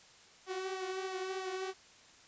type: tone with flanger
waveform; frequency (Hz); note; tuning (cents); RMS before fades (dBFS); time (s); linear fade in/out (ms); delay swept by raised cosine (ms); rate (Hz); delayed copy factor
sawtooth; 376.9; F#4; +32; -39; 0.46-1.74; 50; 1.5 to 6.1; 3.1; +0.5
effects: white hiss -59 dBFS RMS until 2.27 s + resampled to 16000 Hz